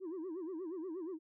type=tone with vibrato; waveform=sine; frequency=346.3 Hz; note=F4; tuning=15 cents flat; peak=-37 dBFS; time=0-1.19 s; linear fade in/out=50 ms; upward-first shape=sine; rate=8.4 Hz; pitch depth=190 cents each way; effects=tanh soft clip ceiling -38 dBFS